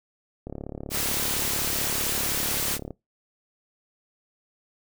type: click train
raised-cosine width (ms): 2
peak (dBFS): -21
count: 88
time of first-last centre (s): 0.47-2.907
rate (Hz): 35.7
type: noise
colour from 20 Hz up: white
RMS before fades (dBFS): -27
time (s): 0.9-2.79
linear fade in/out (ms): 50
effects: noise-tail reverb RT60 0.2 s tail -22 dB re dry